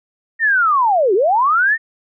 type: linear two-way sweep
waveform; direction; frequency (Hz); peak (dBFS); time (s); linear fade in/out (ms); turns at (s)
sine; down then up; 1864.7 to 352.2 to 1864.7; -11; 0.39-1.78; 50; 1.14
effects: none